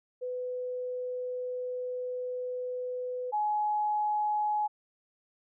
sine tone pair in turn, 500 / 842.6 Hz, B4 / G#5, +21 / +25 cents, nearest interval major sixth, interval 904 cents, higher second, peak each -32 / -26 dBFS, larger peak second, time 0.21-3.32 / 3.32-4.68 s, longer first, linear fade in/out 20 ms, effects none

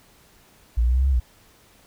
sine linear two-way sweep, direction up then down, 56.5 to 69 to 56.5 Hz, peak -16 dBFS, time 0.77-1.2 s, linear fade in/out 10 ms, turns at 1.1 s, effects pink hiss -55 dBFS RMS until 1.86 s

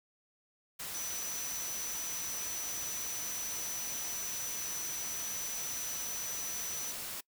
sine tone in noise, 5950 Hz, F#8, 9 cents sharp, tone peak -38 dBFS, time 0.94-6.92 s, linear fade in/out 10 ms, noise white, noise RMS -41 dBFS, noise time 0.79-7.21 s, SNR 0 dB, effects noise-tail reverb RT60 0.1 s tail -24 dB re dry

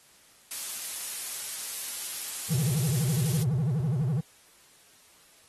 blue noise, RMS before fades -33 dBFS, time 0.51-3.43 s, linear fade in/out 2 ms
triangle tone with vibrato, 140 Hz, C#3, 18 cents sharp, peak -22 dBFS, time 2.5-4.21 s, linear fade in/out 10 ms, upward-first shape sine, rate 12 Hz, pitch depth 300 cents each way
effects white hiss -58 dBFS RMS until 5.48 s + AAC 32 kbps

